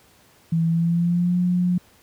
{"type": "tone with pitch glide", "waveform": "sine", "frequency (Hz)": [164.81, 178.69], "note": ["E3", "F3"], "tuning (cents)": [0, 40], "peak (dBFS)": -17, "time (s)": [0.52, 1.78], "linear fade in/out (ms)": 5, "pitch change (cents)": 140, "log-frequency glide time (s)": [0.67, 1.37], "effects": ["pink hiss -55 dBFS RMS until 2.02 s", "high-pass 60 Hz 12 dB/octave"]}